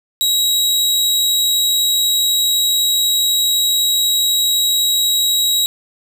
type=tone; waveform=sawtooth; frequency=3839 Hz; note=B7; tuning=50 cents flat; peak=-10 dBFS; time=0.21-5.66 s; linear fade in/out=0 ms; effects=none